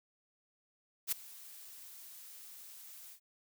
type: noise with ADSR envelope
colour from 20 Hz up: blue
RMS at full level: -31 dBFS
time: 1.07-3.2 s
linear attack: 50 ms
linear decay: 9 ms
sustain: -21 dB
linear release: 87 ms
effects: none